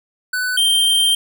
square tone pair in turn, 1497 / 3156 Hz, F#6 / G7, +20 / +11 cents, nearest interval octave + minor second, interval 1291 cents, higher second, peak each -19 / -13 dBFS, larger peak second, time 0.33-0.57 / 0.57-1.15 s, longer second, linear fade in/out 5 ms, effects none

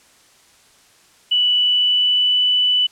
sine tone with pitch glide, 2960 to 2982 Hz, F#7 to F#7, 0 to +13 cents, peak -13 dBFS, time 1.31-2.87 s, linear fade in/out 10 ms, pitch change +13 cents, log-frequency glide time 1.49-2.37 s, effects white hiss -52 dBFS RMS until 2.91 s + low-pass 9000 Hz 12 dB/octave

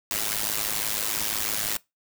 white noise with amplitude modulation, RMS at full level -24 dBFS, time 0.11-1.77 s, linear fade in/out 0 ms, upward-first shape sine, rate 106 Hz, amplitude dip 85%, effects noise-tail reverb RT60 0.2 s tail -22 dB re dry

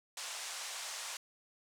white band-pass noise, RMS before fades -43 dBFS, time 0.17-1.17 s, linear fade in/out 2 ms, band 610 to 8500 Hz, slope 24 dB/octave, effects none

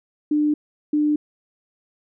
sine tone pair in turn, 298.9 / 298.9 Hz, D4 / D4, +31 / +31 cents, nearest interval unison, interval 0 cents, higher neither, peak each -16 dBFS, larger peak neither, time 0.31-0.54 / 0.93-1.16 s, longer neither, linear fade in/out 5 ms, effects none

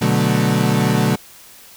35% pulse chord, B minor seventh, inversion none, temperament equal, 123.47 / 146.83 / 185 / 220 Hz, B2 / D3 / F#3 / A3, 0 / 0 / 0 / 0 cents, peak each -18 dBFS, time 0.01-1.16 s, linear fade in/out 10 ms, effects white hiss -43 dBFS RMS until 1.76 s

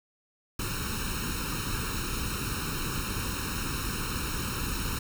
pink noise with comb filter, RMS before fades -32 dBFS, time 0.59-4.99 s, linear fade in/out 5 ms, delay 0.74 ms, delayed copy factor +0.95, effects none

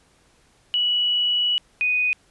sine tone pair in turn, 2938 / 2487 Hz, F#7 / D#7, -13 / -1 cents, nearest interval minor third, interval 288 cents, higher first, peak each -18 dBFS, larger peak neither, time 0.74-1.58 / 1.81-2.13 s, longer first, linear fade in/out 0 ms, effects pink hiss -59 dBFS RMS until 2.3 s + resampled to 24000 Hz

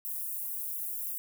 white high-pass noise, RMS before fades -36 dBFS, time 0.05-1.18 s, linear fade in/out 0 ms, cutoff 11000 Hz, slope 24 dB/octave, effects none

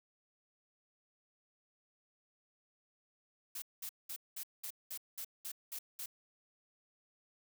blue noise bursts, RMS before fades -43 dBFS, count 10, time 3.55-6.06 s, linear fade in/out 5 ms, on 71 ms, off 200 ms, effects none

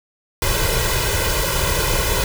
pink noise with comb filter, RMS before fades -19 dBFS, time 0.42-2.24 s, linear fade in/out 2 ms, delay 2 ms, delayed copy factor +0.95, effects none

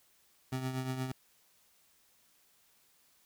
25% pulse tone with tremolo, 130 Hz, C3, 11 cents flat, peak -28 dBFS, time 0.52-1.12 s, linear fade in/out 5 ms, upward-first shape triangle, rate 8.5 Hz, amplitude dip 60%, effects white hiss -68 dBFS RMS until 3.25 s

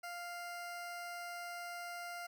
20% pulse tone, 698.5 Hz, F5, in tune, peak -38 dBFS, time 0.03-2.27 s, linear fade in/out 10 ms, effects none

